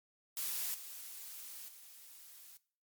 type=noise with level steps; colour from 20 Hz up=blue; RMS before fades=-38 / -48 / -55 dBFS; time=0.37-2.57 s; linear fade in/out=0 ms; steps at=0.74 / 1.68 s; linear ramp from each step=5 ms; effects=noise-tail reverb RT60 0.5 s tail -20 dB re dry + MP3 96 kbps